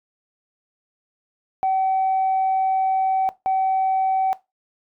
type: tone bursts at uneven times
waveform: sine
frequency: 763 Hz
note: G5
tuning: 47 cents flat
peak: -16 dBFS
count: 2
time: 1.63-3.29 / 3.46-4.33 s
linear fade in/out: 0 ms
effects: noise-tail reverb RT60 0.2 s tail -18 dB re dry + tanh soft clip ceiling -14 dBFS